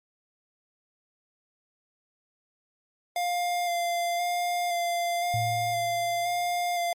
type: tone with vibrato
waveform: square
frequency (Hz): 698.5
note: F5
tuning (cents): 0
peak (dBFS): -26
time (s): 3.16-6.93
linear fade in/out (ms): 2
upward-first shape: square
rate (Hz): 0.97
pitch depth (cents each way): 15
type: tone with exponential decay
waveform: sine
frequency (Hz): 112.4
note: A2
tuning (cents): +37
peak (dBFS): -26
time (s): 5.34-6.63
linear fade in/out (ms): 0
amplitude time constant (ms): 280
effects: MP3 64 kbps